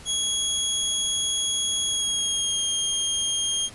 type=tone with pitch glide; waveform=20% pulse; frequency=3322 to 3226 Hz; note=G#7 to G7; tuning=0 to +49 cents; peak=-17 dBFS; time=0.05-3.7 s; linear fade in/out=50 ms; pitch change=-51 cents; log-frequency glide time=1.87-2.67 s; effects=pink hiss -45 dBFS RMS until 3.74 s + resampled to 24000 Hz